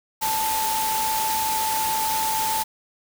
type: tone in noise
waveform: sine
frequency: 880 Hz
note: A5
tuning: in tune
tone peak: -23 dBFS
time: 0.21-2.64 s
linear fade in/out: 20 ms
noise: white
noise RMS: -27 dBFS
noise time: 0.21-2.64 s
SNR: +1 dB
effects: none